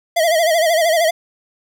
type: tone with vibrato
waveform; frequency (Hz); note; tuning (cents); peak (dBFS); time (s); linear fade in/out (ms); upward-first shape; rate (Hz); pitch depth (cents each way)
square; 656; E5; -9; -13; 0.16-1.11; 10; sine; 13; 96
effects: none